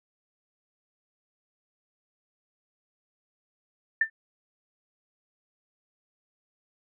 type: tone with exponential decay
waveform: sine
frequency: 1784 Hz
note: A6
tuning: 23 cents sharp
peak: -16 dBFS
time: 4.01-4.1 s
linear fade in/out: 5 ms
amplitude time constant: 19 ms
effects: none